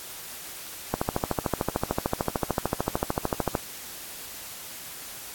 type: click train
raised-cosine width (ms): 1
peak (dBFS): -9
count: 36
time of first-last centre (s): 0.94-3.552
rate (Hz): 13.4
effects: white hiss -40 dBFS RMS until 5.34 s + AAC 64 kbps